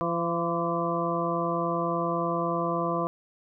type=harmonic tone with a mistuned harmonic; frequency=170 Hz; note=F3; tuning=46 cents flat; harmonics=1 / 2 / 3 / 4 / 6 / 7; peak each=-32 / -32 / -32 / -32 / -32 / -32 dBFS; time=0.01-3.07 s; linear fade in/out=0 ms; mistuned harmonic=7; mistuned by=-39 cents; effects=none